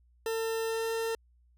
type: tone with pitch glide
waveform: 40% pulse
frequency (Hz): 450 to 453.1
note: A4 to A#4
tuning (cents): +39 to -49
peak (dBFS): -29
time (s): 0.26-1.15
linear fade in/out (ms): 2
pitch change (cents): +12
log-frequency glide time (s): 0.67-0.92
effects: added 60 Hz sine -61 dBFS peak until 1.57 s